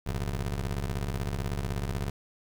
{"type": "ring-modulated tone", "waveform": "25% pulse", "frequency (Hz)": 69.3, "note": "C#2", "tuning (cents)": 0, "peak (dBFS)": -23, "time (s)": [0.06, 2.1], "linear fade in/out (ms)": 5, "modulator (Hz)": 26.6, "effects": ["10-bit"]}